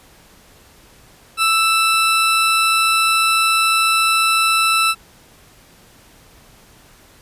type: tone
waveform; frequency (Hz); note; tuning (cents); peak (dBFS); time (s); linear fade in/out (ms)
20% pulse; 1323; E6; +6; -8; 1.37-4.95; 50
effects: pink hiss -48 dBFS RMS until 7.21 s + resampled to 32000 Hz